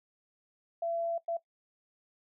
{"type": "tone bursts at uneven times", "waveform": "sine", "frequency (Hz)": 674, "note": "E5", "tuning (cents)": 38, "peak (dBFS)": -30, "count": 2, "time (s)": [[0.82, 1.18], [1.28, 1.37]], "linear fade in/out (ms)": 5, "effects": ["noise-tail reverb RT60 0.1 s tail -17 dB re dry"]}